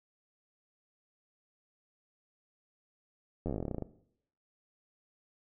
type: slowing click train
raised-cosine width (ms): 2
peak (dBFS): -22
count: 17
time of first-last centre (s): 3.46-3.823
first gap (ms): 11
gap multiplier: 1.09
effects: noise-tail reverb RT60 0.7 s tail -17 dB re dry